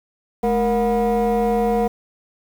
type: tone with frequency modulation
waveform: sine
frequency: 468.7 Hz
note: A#4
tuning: 9 cents sharp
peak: -13 dBFS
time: 0.43-1.88 s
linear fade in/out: 10 ms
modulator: 256 Hz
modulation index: 1.2
effects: tanh soft clip ceiling -15 dBFS + 7-bit